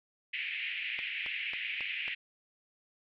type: band-pass noise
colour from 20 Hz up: white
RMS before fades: -37 dBFS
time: 0.33-2.15 s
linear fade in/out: 10 ms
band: 2000 to 2800 Hz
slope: 48 dB/octave
type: click train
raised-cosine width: 0.3 ms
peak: -27 dBFS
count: 5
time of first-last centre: 0.99-2.08 s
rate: 3.67 Hz
effects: none